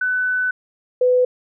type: tone pair in turn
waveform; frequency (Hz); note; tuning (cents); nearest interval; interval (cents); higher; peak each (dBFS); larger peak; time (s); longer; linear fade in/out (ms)
sine; 1500 / 500.6; F#6 / B4; +23 / +23; octave + perfect fifth; 1900; first; -17 / -12; second; 0.01-0.51 / 1.01-1.25; first; 5
effects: none